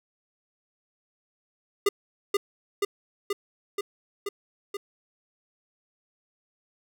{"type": "tone with echo", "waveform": "square", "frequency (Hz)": 403.7, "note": "G#4", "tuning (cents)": -49, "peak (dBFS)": -19, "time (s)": [1.86, 1.89], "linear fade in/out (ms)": 5, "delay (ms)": 480, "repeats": 6, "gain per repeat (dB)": -2, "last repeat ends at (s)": 4.77, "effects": []}